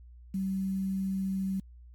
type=tone with quantisation; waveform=sine; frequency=191.8 Hz; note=G3; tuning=37 cents flat; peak=-28 dBFS; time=0.34-1.6 s; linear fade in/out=5 ms; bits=9; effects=added 60 Hz sine -48 dBFS peak until 1.94 s + MP3 96 kbps